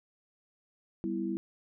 sine chord, E minor, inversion first, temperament equal, 196 / 246.9 / 329.6 Hz, G3 / B3 / E4, 0 / 0 / 0 cents, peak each -35 / -38 / -33 dBFS, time 1.04-1.37 s, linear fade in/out 0 ms, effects none

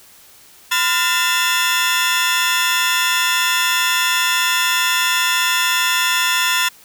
30% pulse tone cluster, 1016 / 1409 / 1793 / 2638 / 3395 Hz, B5 / F6 / A6 / E7 / G#7, +49 / +15 / +32 / +1 / +37 cents, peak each -19 dBFS, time 0.71-6.69 s, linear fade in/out 10 ms, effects white hiss -46 dBFS RMS until 6.84 s

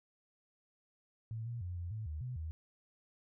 sine tone with pitch steps, 112.1 / 118.4 / 89.2 / 86.8 / 109.1 / 76.8 / 125.5 / 79.5 Hz, A2 / A#2 / F2 / F2 / A2 / D#2 / B2 / D#2, +33 / +27 / +37 / -10 / -14 / -22 / +28 / +38 cents, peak -38 dBFS, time 1.31-2.51 s, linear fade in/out 0 ms, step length 150 ms, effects none

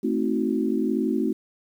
sine chord, A diminished seventh, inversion none, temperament equal with one note detuned, 220 / 261.6 / 318 / 370 Hz, A3 / C4 / Eb4 / Gb4, 0 / 0 / +38 / 0 cents, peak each -26 / -26 / -27 / -28 dBFS, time 0.03-1.33 s, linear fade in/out 10 ms, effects 9-bit

